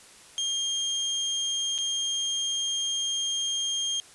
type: tone with dropouts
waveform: 30% pulse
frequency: 3211 Hz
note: G7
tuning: 41 cents sharp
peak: -23 dBFS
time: 0.38-4 s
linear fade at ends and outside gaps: 0 ms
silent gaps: 1.78-1.786 s
effects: white hiss -51 dBFS RMS until 4.14 s + resampled to 24000 Hz